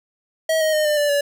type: tone with pitch steps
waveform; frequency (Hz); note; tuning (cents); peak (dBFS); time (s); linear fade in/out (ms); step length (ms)
square; 641 / 626.7 / 612.8 / 599.1 / 585.8 / 572.7; E5 / D#5 / D#5 / D5 / D5 / D5; -49 / +12 / -27 / +34 / -5 / -44; -17; 0.49-1.21; 5; 120
effects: none